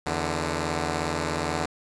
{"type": "tone pair together", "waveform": "5% pulse", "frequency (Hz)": [82.41, 148.07], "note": ["E2", "D3"], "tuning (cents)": [0, 15], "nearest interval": "minor seventh", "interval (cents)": 1015, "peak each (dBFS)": [-17, -18], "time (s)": [0.06, 1.66], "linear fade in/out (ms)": 5, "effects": ["resampled to 22050 Hz", "7-bit"]}